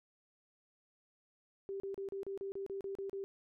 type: tone bursts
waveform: sine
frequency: 392 Hz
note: G4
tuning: in tune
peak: -38 dBFS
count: 11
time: 1.69-3.24 s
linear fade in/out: 0 ms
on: 110 ms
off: 34 ms
effects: none